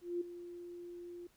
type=tone with ADSR envelope; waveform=sine; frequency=349.2 Hz; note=F4; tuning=in tune; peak=-32 dBFS; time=0.01-1.27 s; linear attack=200 ms; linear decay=8 ms; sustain=-13 dB; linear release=4 ms; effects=pink hiss -70 dBFS RMS until 1.36 s